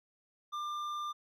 triangle tone with hard clipping, 1194 Hz, D6, 28 cents sharp, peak -37 dBFS, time 0.52-1.13 s, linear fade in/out 20 ms, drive 11 dB, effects none

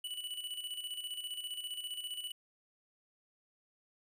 square tone with tremolo, 2960 Hz, F#7, in tune, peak -38 dBFS, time 0.04-2.32 s, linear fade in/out 5 ms, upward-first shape square, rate 15 Hz, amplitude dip 55%, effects none

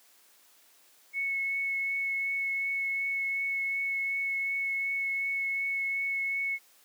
sine tone with vibrato, 2200 Hz, C#7, 14 cents flat, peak -28 dBFS, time 1.13-6.59 s, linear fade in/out 50 ms, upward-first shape triangle, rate 2.7 Hz, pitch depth 11 cents each way, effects white hiss -61 dBFS RMS until 6.84 s + high-pass 300 Hz 12 dB/octave

